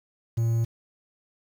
triangle tone with quantisation, 115 Hz, A#2, 23 cents flat, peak -19 dBFS, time 0.37-0.65 s, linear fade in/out 10 ms, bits 8, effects none

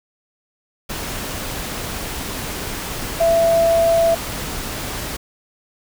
sine tone in noise, 667 Hz, E5, 20 cents sharp, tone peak -12 dBFS, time 3.2-4.15 s, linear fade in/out 10 ms, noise pink, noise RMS -27 dBFS, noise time 0.89-5.17 s, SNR +12 dB, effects none

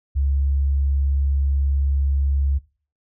sine tone, 69.3 Hz, C#2, in tune, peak -17 dBFS, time 0.15-2.59 s, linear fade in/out 20 ms, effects noise-tail reverb RT60 0.4 s tail -20 dB re dry

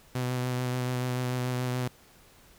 sawtooth tone with vibrato, 125.6 Hz, B2, 30 cents sharp, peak -24 dBFS, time 0.15-1.88 s, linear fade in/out 5 ms, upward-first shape sine, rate 6.9 Hz, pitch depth 18 cents each way, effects pink hiss -57 dBFS RMS until 2.58 s

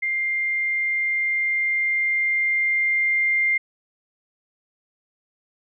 sine tone with level ramp, 2100 Hz, C7, 6 cents sharp, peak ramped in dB -21 to -17 dBFS, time 0.02-3.58 s, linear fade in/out 10 ms, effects none

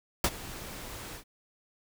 pink noise with ADSR envelope, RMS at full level -23 dBFS, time 0.24-1.24 s, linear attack 3 ms, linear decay 51 ms, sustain -19 dB, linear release 87 ms, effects none

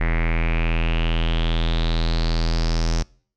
square tone with low-pass filter sweep, 41.2 Hz, E1, in tune, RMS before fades -20 dBFS, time 0-3.03 s, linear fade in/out 10 ms, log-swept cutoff 2000 to 5700 Hz, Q 5.9, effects noise-tail reverb RT60 0.5 s tail -25 dB re dry

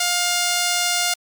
5% pulse tone, 707 Hz, F5, 21 cents sharp, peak -7 dBFS, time 0-1.14 s, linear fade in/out 5 ms, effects Opus 48 kbps

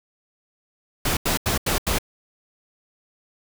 pink noise bursts, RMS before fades -22 dBFS, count 5, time 1.05-1.986 s, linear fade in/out 5 ms, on 120 ms, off 84 ms, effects none

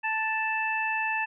harmonic tone, 880 Hz, A5, in tune, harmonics 1 / 2 / 3, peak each -30 / -30 / -30 dBFS, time 0.03-1.26 s, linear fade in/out 20 ms, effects none

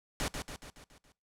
pink noise with echo, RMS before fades -33 dBFS, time 0.2-0.28 s, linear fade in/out 0 ms, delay 140 ms, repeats 6, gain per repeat -5 dB, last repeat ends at 1.12 s, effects noise-tail reverb RT60 0.3 s tail -22 dB re dry + low-pass 10000 Hz 12 dB/octave

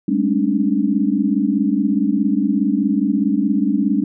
sine tone cluster, 197.9 / 214.8 / 272.4 / 297.2 Hz, G3 / A3 / C#4 / D4, +17 / -41 / -30 / +21 cents, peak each -20 dBFS, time 0.08-4.04 s, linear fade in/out 5 ms, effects none

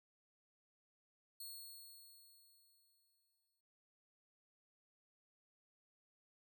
10% pulse tone with exponential decay, 4325 Hz, C#8, 43 cents flat, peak -40 dBFS, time 1.4-3.61 s, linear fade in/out 5 ms, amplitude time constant 480 ms, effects none

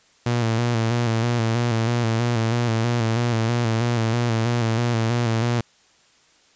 sawtooth tone with vibrato, 116.3 Hz, A#2, 4 cents flat, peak -15 dBFS, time 0.26-5.61 s, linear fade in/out 5 ms, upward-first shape square, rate 3.1 Hz, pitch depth 51 cents each way, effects white hiss -57 dBFS RMS until 6.55 s + resampled to 16000 Hz

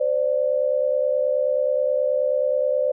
sine tone pair together, 517.9 / 587.3 Hz, C5 / D5, -18 / 0 cents, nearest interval major second, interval 218 cents, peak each -21 / -21 dBFS, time 0-2.92 s, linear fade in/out 10 ms, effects none

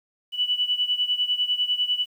sine beating tone pair, 2960 / 2970 Hz, F#7 / F#7, 0 / +6 cents, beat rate 10 Hz, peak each -23 / -26 dBFS, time 0.32-2.06 s, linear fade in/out 50 ms, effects 9-bit

